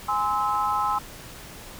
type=chord; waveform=sine; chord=Ab augmented; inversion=none; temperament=just; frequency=830.6 / 1038.3 / 1297.8 Hz; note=Ab5 / C6 / E6; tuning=0 / -14 / -27 cents; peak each=-26 dBFS; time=0.08-0.99 s; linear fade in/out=10 ms; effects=pink hiss -42 dBFS RMS until 1.79 s